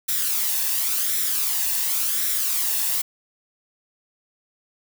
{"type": "noise with flanger", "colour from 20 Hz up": "blue", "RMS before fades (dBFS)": -23, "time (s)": [0.08, 3.02], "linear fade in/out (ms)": 10, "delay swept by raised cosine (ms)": [0.53, 1.14], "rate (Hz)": 0.92, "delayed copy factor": 0.5, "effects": []}